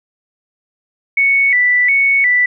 sine tone with vibrato, 2093 Hz, C7, in tune, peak -9 dBFS, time 1.17-2.46 s, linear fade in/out 5 ms, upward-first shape square, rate 1.4 Hz, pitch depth 100 cents each way, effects none

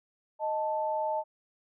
sine tone pair together, 622.3 / 880 Hz, D#5 / A5, 0 / 0 cents, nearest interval tritone, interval 600 cents, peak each -31 / -30 dBFS, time 0.39-1.24 s, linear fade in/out 50 ms, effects none

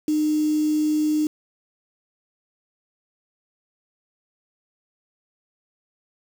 sine tone with quantisation, 304.7 Hz, D#4, 36 cents flat, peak -18 dBFS, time 0.08-1.27 s, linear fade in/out 2 ms, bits 6, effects none

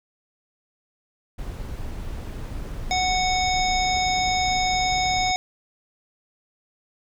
brown noise, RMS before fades -32 dBFS, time 1.38-5.32 s, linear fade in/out 10 ms
harmonic tone, 740 Hz, F#5, in tune, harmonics 1 / 3 / 5 / 7 / 9, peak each -22 / -27 / -29 / -30 / -32 dBFS, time 2.91-5.36 s, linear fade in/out 0 ms
effects none

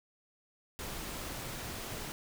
pink noise, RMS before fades -41 dBFS, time 0.79-2.12 s, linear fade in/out 0 ms, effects none

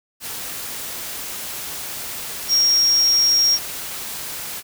sine tone in noise, 5588 Hz, F8, in tune, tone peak -13 dBFS, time 2.48-3.59 s, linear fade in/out 50 ms, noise white, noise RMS -30 dBFS, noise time 0.2-4.63 s, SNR +14 dB, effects none

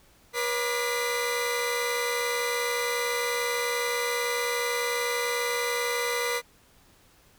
sawtooth tone cluster, 481.7 / 553 / 1193 / 2016 Hz, B4 / C#5 / D6 / B6, -43 / -4 / +27 / +35 cents, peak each -25 / -34 / -31 / -27 dBFS, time 0.33-6.42 s, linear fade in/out 50 ms, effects pink hiss -59 dBFS RMS until 7.38 s

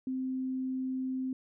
sine tone, 259.9 Hz, C4, 11 cents flat, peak -31 dBFS, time 0.07-1.33 s, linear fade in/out 2 ms, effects none

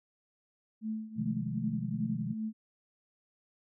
sine tone with tremolo, 218.6 Hz, A3, 11 cents flat, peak -31 dBFS, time 0.81-2.53 s, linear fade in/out 50 ms, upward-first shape triangle, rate 2.6 Hz, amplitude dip 85%
sine chord, F half-diminished seventh, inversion second, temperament equal with one note detuned, 126.72 / 155.56 / 174.61 / 207.7 Hz, Cb3 / Eb3 / F3 / Ab3, +45 / 0 / 0 / 0 cents, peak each -38 / -39 / -39 / -37 dBFS, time 1.16-2.34 s, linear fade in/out 20 ms
effects none

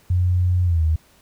sine tone with pitch glide, 90 to 79.26 Hz, F#2 to D#2, -47 to +33 cents, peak -15 dBFS, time 0.1-0.96 s, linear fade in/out 5 ms, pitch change -220 cents, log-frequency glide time 0.64-0.83 s, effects pink hiss -55 dBFS RMS until 1.21 s

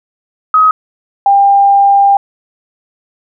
sine tone pair in turn, 1266 / 797.5 Hz, D#6 / G5, +30 / +30 cents, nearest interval minor sixth, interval 800 cents, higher first, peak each -4 dBFS, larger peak neither, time 0.54-0.71 / 1.26-2.17 s, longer second, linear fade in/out 2 ms, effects none

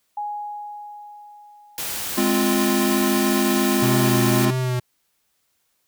sine tone with exponential decay, 830.6 Hz, G#5, in tune, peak -24 dBFS, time 0.17-2.89 s, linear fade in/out 5 ms, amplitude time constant 590 ms
white noise, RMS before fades -28 dBFS, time 1.78-4.45 s, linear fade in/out 0 ms
square chord, F minor, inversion first, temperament equal, 207.7 / 261.6 / 349.2 Hz, Ab3 / C4 / F4, 0 / 0 / 0 cents, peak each -23 dBFS, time 2.17-4.51 s, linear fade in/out 10 ms
square tone with vibrato, 126.1 Hz, B2, 36 cents sharp, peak -21 dBFS, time 3.82-4.8 s, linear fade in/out 10 ms, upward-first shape sine, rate 1.7 Hz, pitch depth 37 cents each way
effects white hiss -69 dBFS RMS until 5.87 s

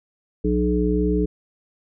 harmonic tone with a mistuned harmonic, 60.8 Hz, B1, 26 cents flat, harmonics 1 / 3 / 5 / 7, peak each -23 / -23 / -23 / -23 dBFS, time 0.44-1.26 s, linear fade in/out 10 ms, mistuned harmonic 3, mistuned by -22 cents, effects none

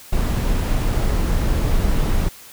brown noise, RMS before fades -18 dBFS, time 0.12-2.29 s, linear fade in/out 10 ms, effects white hiss -42 dBFS RMS until 2.52 s

